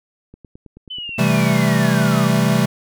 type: click train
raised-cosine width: 3 ms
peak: -27 dBFS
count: 12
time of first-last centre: 0.34-1.523 s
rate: 9.3 Hz
type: linear sweep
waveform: sine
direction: down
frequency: 3055 to 1126 Hz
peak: -26 dBFS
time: 0.9-2.28 s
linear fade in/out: 10 ms
type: chord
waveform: square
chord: A minor seventh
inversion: first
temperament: equal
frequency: 130.81 / 164.81 / 196 / 220 Hz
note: C3 / E3 / G3 / A3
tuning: 0 / 0 / 0 / 0 cents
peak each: -20 dBFS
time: 1.18-2.66 s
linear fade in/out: 10 ms
effects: none